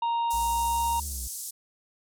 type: harmonic tone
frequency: 932.3 Hz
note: A#5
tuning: in tune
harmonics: 1 / 3 / 4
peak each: -24 / -43 / -44 dBFS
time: 0.02-1 s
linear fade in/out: 5 ms
type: band-pass noise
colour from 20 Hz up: white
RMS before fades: -37 dBFS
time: 0.3-1.51 s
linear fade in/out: 10 ms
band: 5700 to 12000 Hz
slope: 24 dB/octave
type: exponential two-way sweep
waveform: triangle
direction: up then down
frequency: 58.2 to 73.42 to 58.2 Hz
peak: -32 dBFS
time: 0.33-1.28 s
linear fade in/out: 10 ms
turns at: 1.06 s
effects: none